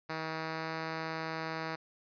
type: tone with pitch glide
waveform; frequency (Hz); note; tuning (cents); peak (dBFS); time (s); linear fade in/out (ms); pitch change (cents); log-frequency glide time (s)
5% pulse; 159.5 to 160.89; D#3 to E3; +43 to -42; -24; 0.09-1.76; 10; +15; 0.27-0.73
effects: resampled to 11025 Hz